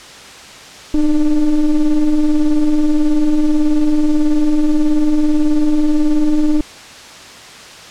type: ring-modulated tone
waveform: triangle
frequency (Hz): 146.83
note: D3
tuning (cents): 0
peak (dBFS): -4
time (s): 0.94-6.61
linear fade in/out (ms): 5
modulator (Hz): 156
effects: white hiss -35 dBFS RMS until 7.9 s + low-pass 6000 Hz 12 dB/octave